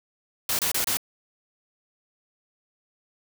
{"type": "noise bursts", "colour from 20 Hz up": "white", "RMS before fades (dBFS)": -25, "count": 4, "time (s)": [0.49, 0.971], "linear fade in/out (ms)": 2, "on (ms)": 100, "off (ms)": 27, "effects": []}